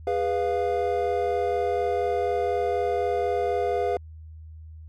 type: chord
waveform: triangle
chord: F diminished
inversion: first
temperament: equal with one note detuned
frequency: 409.8 / 493.9 / 698.5 Hz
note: Ab4 / Cb5 / F5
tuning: -23 / 0 / 0 cents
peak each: -25 dBFS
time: 0.07-3.97 s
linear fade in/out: 2 ms
effects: added 79 Hz sine -40 dBFS peak until 4.88 s